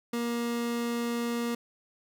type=tone; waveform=30% pulse; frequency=236.2 Hz; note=A#3; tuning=23 cents sharp; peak=-26 dBFS; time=0.13-1.55 s; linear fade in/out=5 ms; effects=none